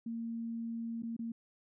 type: tone with dropouts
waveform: sine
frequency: 230 Hz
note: A#3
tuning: 23 cents flat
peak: -36 dBFS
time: 0.06-1.32 s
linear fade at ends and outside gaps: 5 ms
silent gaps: 1.023-1.032 / 1.166-1.191 s
effects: none